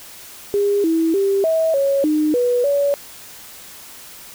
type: tone with pitch steps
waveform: sine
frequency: 405.5 / 326 / 394 / 646 / 553 / 305.3 / 489.1 / 567 Hz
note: G#4 / E4 / G4 / E5 / C#5 / D#4 / B4 / C#5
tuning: -41 / -19 / +9 / -35 / -4 / -33 / -17 / +39 cents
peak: -14 dBFS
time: 0.54-2.94 s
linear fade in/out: 0 ms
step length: 300 ms
effects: white hiss -39 dBFS RMS until 4.34 s